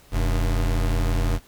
square tone pair together, 42.71 / 95.6 Hz, F1 / G2, -38 / -43 cents, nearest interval octave + major second, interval 1395 cents, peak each -21 / -27 dBFS, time 0.11-1.4 s, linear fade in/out 50 ms, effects pink hiss -53 dBFS RMS until 1.47 s

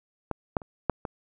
clicks, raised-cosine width 1 ms, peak -14 / -9 / -29 / -8 / -18 dBFS, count 5, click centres 0.313 / 0.568 / 0.618 / 0.897 / 1.052 s, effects none

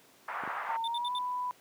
pink band-pass noise, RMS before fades -37 dBFS, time 0.28-0.77 s, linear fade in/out 5 ms, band 810 to 1700 Hz, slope 24 dB/octave
clicks, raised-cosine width 2 ms, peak -27 dBFS, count 2, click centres 0.436 / 0.476 s
sine tone with pitch glide, 910 to 992.4 Hz, A#5 to B5, -42 to +8 cents, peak -31 dBFS, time 0.69-1.51 s, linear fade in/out 0 ms, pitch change +150 cents, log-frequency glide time 0.83-1.12 s
triangle tone bursts, 3558 Hz, A7, 19 cents sharp, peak -33 dBFS, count 4, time 0.84-1.186 s, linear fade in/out 2 ms, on 37 ms, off 66 ms
effects pink hiss -60 dBFS RMS until 1.6 s + high-pass 200 Hz 12 dB/octave

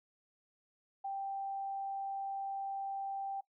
sine tone, 785 Hz, G5, 2 cents sharp, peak -36 dBFS, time 1.04-3.41 s, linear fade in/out 10 ms, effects noise-tail reverb RT60 0.1 s tail -19 dB re dry

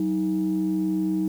sine tone pair together, 187.66 / 315.6 Hz, F#3 / D#4, +25 / +25 cents, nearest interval major sixth, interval 900 cents, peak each -25 / -22 dBFS, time 0-1.28 s, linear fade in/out 2 ms, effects tanh soft clip ceiling -16 dBFS + 8-bit

